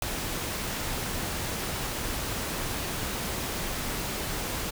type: noise with ADSR envelope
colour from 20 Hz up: pink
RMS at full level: -24 dBFS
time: 0.02-4.71 s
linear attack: 4 ms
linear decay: 4 ms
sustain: -8 dB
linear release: 14 ms
effects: none